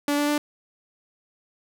sawtooth tone with pitch steps, 288.9 / 291.9 / 295 Hz, D4 / D4 / D4, -28 / -10 / +8 cents, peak -17 dBFS, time 0.08-0.38 s, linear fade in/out 2 ms, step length 100 ms, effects none

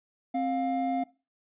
triangle tone pair together, 264.5 / 706.1 Hz, C4 / F5, +19 / +19 cents, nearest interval octave + perfect fourth, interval 1700 cents, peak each -27 dBFS, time 0.34-1.04 s, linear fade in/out 10 ms, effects noise-tail reverb RT60 0.3 s tail -20 dB re dry + resampled to 8000 Hz

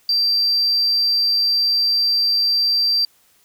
sine tone, 4699 Hz, D8, in tune, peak -13 dBFS, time 0.09-3.05 s, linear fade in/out 2 ms, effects tanh soft clip ceiling -12 dBFS + white hiss -57 dBFS RMS until 3.44 s

